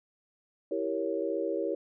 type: chord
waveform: sine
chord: E diminished seventh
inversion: none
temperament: equal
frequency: 329.6 / 392 / 466.2 / 554.4 Hz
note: E4 / G4 / Bb4 / Db5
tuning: 0 / 0 / 0 / 0 cents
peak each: -34 dBFS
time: 0.71-1.75 s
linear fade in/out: 5 ms
effects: none